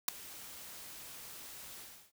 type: noise with ADSR envelope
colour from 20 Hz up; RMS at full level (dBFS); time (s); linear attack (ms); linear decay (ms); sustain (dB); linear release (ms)
white; -26; 0.08-2.12; 5; 4; -23; 330
effects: none